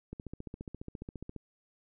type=click train; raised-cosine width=3 ms; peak=-28 dBFS; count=19; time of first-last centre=0.13-1.363 s; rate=14.6 Hz; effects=none